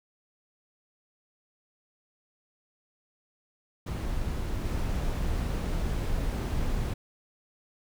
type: noise with level steps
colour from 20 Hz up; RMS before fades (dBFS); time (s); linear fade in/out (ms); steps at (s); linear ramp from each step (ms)
brown; -31 / -29; 3.86-6.94; 10; 4.64; 10
effects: none